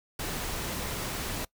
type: noise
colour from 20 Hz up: pink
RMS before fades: -34 dBFS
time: 0.19-1.45 s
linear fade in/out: 5 ms
effects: noise-tail reverb RT60 0.1 s tail -22 dB re dry